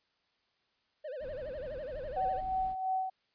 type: tone with vibrato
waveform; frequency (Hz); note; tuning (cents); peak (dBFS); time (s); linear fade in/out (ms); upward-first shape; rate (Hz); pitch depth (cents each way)
triangle; 557; C#5; +8; -36; 1.04-2.41; 10; sine; 12; 200
type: noise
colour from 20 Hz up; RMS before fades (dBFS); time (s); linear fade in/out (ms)
brown; -48; 1.19-2.76; 50
type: tone with tremolo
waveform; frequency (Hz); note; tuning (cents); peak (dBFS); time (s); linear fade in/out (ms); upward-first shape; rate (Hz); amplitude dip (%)
sine; 755; F#5; +35; -28; 2.16-3.1; 10; sine; 2.9; 55
effects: white hiss -75 dBFS RMS until 3.34 s + resampled to 11025 Hz